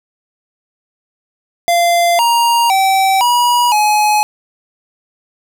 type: tone with pitch steps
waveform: square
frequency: 690 / 939 / 771 / 967 / 844 Hz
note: F5 / A#5 / G5 / B5 / G#5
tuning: -21 / +12 / -29 / -37 / +28 cents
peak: -10 dBFS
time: 1.68-4.23 s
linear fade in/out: 0 ms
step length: 510 ms
effects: none